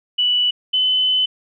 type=tone pair in turn; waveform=sine; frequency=2960 / 3026 Hz; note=F#7 / F#7; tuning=0 / +38 cents; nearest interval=unison; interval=38 cents; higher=second; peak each=-14 dBFS; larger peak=neither; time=0.18-0.51 / 0.73-1.26 s; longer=second; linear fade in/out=10 ms; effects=none